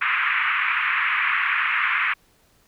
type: band-pass noise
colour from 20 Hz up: white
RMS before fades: -22 dBFS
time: 0.01-2.14 s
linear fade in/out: 10 ms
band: 1100 to 2500 Hz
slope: 48 dB/octave
effects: pink hiss -60 dBFS RMS until 2.67 s